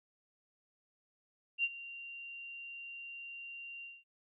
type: tone with ADSR envelope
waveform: sine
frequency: 2769 Hz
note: F7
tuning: 15 cents flat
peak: -27 dBFS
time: 1.58-4.04 s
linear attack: 57 ms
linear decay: 44 ms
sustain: -17 dB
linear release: 210 ms
effects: none